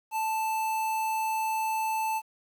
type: tone with notch filter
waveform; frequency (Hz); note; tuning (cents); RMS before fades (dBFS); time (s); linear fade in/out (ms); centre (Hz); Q
square; 880; A5; 0; -29; 0.11-2.22; 50; 4800; 1.8
effects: 10-bit

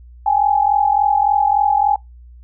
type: tone pair together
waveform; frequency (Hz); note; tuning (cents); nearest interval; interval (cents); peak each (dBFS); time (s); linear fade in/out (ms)
sine; 802.5 / 846; G5 / G#5; +40 / +32; minor second; 92; -15; 0.26-1.96; 5
effects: noise-tail reverb RT60 0.2 s tail -26 dB re dry + added 60 Hz sine -38 dBFS peak until 2.43 s

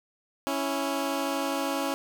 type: tone pair together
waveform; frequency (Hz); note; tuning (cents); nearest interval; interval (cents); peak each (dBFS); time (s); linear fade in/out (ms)
15% pulse; 277.2 / 329.6; C#4 / E4; 0 / 0; minor third; 300; -22 / -26; 0.47-1.94; 0
effects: none

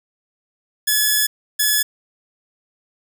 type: tone bursts at uneven times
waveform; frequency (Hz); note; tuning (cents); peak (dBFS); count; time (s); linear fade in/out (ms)
5% pulse; 1708; G#6; +48; -4; 2; 0.87-1.27 / 1.59-1.83; 10
effects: none

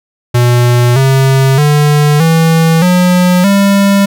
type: tone with pitch steps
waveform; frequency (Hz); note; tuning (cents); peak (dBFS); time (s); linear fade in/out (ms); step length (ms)
square; 121.6 / 134.15 / 147.99 / 163.26 / 180.1 / 198.68; B2 / C3 / D3 / E3 / F#3 / G3; -26 / +44 / +14 / -16 / -46 / +24; -6; 0.34-4.06; 10; 620
effects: none

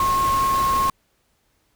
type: tone in noise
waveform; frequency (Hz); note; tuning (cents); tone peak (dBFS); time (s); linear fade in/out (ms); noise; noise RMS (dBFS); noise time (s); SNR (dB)
sine; 1080; C#6; -45; -17; 0-0.9; 2; pink; -29; 0-0.9; +9
effects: pink hiss -66 dBFS RMS until 1.75 s

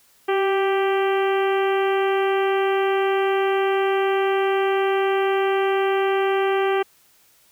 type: harmonic tone with a mistuned harmonic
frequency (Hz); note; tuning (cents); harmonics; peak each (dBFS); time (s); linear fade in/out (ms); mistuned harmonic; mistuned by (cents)
392; G4; 0; 1 / 2 / 3 / 4 / 5 / 6 / 7 / 8; -19 / -25 / -29 / -31 / -33 / -35 / -36 / -37; 0.28-6.83; 10; 1; -26
effects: white hiss -57 dBFS RMS until 7.51 s

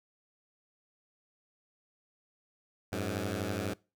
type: beating tone pair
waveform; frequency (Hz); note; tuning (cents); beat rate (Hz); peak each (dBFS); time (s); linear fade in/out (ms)
10% pulse; 92.5 / 104.5; F#2 / G#2; 0 / +11; 12; -27; 2.92-3.74; 10
effects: noise-tail reverb RT60 0.3 s tail -23 dB re dry

